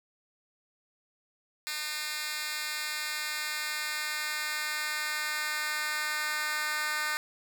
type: tone with high-pass filter sweep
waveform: 10% pulse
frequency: 303.5 Hz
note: D#4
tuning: 43 cents flat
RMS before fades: -33 dBFS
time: 1.67-7.17 s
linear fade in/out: 0 ms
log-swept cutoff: 2700 to 1600 Hz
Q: 1.3
effects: none